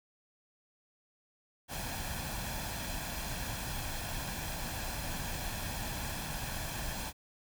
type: noise with comb filter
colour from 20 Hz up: pink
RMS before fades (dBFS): -38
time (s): 1.68-7.13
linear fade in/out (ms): 50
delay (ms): 1.2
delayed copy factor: +0.55
effects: none